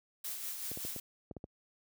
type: noise with tremolo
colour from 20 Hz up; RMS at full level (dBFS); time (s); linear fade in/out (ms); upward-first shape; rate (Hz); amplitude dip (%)
blue; -39; 0.24-1; 5; sine; 5.2; 40
type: clicks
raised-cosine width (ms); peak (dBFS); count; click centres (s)
2; -30; 7; 0.716 / 0.774 / 0.85 / 0.963 / 1.312 / 1.367 / 1.441
effects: high-pass 60 Hz 12 dB/octave